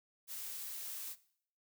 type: noise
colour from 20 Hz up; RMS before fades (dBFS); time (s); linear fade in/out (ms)
blue; -44; 0.27-1.16; 50
effects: noise-tail reverb RT60 0.6 s tail -18 dB re dry